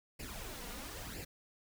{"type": "noise with flanger", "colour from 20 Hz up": "pink", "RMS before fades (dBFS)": -45, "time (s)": [0.19, 1.25], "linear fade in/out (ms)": 10, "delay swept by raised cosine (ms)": [0.4, 4.2], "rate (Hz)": 1, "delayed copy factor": 0.7, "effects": []}